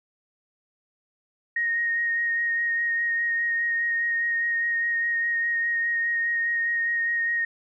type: tone with vibrato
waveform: sine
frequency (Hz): 1864.7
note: A#6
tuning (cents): 0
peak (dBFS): -22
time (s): 1.56-7.45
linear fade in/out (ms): 5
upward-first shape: sine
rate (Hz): 4.9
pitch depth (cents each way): 15
effects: none